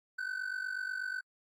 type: ring-modulated tone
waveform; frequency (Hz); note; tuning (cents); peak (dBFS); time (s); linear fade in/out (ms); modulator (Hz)
triangle; 1514; F#6; +39; -30; 0.18-1.21; 10; 24.1
effects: AAC 48 kbps